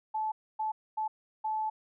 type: tone bursts at uneven times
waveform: sine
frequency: 868 Hz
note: A5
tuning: 24 cents flat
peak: -29 dBFS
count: 4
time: 0.14-0.32 / 0.59-0.72 / 0.97-1.08 / 1.44-1.7 s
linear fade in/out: 10 ms
effects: none

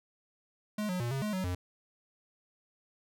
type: tone with pitch steps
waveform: square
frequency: 211.1 / 181.8 / 119.4 / 135.4 / 211.5 / 186.8 / 89.6 Hz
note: G#3 / F#3 / A#2 / C#3 / G#3 / F#3 / F2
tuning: +29 / -30 / +42 / -40 / +32 / +17 / +45 cents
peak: -32 dBFS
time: 0.78-1.55 s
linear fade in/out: 5 ms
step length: 110 ms
effects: none

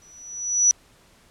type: tone with exponential growth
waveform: sine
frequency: 5900 Hz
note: F#8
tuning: 6 cents flat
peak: -11 dBFS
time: 0.02-0.71 s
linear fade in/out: 0 ms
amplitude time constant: 150 ms
effects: pink hiss -56 dBFS RMS until 1.3 s + low-pass 11000 Hz 12 dB/octave

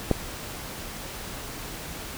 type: clicks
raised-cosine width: 2 ms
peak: -22 / -6 dBFS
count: 2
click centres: 0.109 / 0.113 s
effects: pink hiss -37 dBFS RMS until 2.17 s

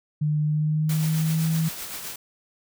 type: tone with pitch glide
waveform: sine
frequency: 150.9 to 160.8 Hz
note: D3 to E3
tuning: +47 to -43 cents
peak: -20 dBFS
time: 0.21-1.69 s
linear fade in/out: 10 ms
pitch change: +110 cents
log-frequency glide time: 0.43-1.44 s
type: noise with tremolo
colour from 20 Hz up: white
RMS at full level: -33 dBFS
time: 0.89-2.16 s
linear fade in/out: 5 ms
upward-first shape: triangle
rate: 7.8 Hz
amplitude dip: 45%
effects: none

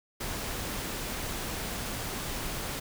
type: noise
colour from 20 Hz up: pink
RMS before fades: -35 dBFS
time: 0.2-2.8 s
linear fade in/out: 10 ms
effects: none

